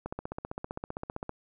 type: click train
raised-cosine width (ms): 1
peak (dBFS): -21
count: 20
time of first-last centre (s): 0.06-1.294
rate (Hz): 15.4
effects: none